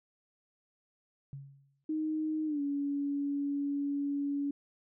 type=tone with exponential decay; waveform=sine; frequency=138.59 Hz; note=C#3; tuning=in tune; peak=-38 dBFS; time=1.33-1.84 s; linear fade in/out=0 ms; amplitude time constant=110 ms
type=tone with pitch glide; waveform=sine; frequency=311.1 to 283.6 Hz; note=D#4 to C#4; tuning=0 to +40 cents; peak=-30 dBFS; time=1.89-4.51 s; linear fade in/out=5 ms; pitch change=-160 cents; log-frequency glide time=2.46-2.61 s
effects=none